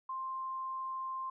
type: tone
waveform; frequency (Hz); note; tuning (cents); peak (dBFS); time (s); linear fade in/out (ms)
sine; 1051; C6; +7; -36; 0.09-1.3; 5
effects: none